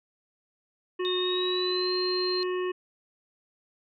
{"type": "harmonic tone", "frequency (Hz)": 364.8, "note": "F#4", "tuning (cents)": -24, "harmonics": [1, 3, 5, 7, 8], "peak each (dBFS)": [-27, -37, -41, -44, -45], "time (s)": [0.99, 2.72], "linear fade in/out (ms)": 10}
{"type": "tone with pitch glide", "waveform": "sine", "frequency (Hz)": [3690, 4166], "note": ["A#7", "C8"], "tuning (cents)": [-18, -8], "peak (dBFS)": -29, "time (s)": [1.05, 2.43], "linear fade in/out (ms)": 0, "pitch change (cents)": 210, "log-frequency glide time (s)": [1.18, 1.93]}
{"effects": []}